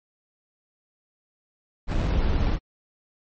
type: noise with sample-and-hold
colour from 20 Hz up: brown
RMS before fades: -22 dBFS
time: 1.87-2.59 s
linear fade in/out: 50 ms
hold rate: 3150 Hz
effects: low-pass 5000 Hz 12 dB/octave + MP3 32 kbps